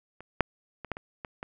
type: clicks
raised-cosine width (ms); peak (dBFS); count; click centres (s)
0.5; -29 / -6 / -24 / -15 / -24 / -22 / -22; 7; 0.206 / 0.407 / 0.847 / 0.917 / 0.969 / 1.248 / 1.429
effects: none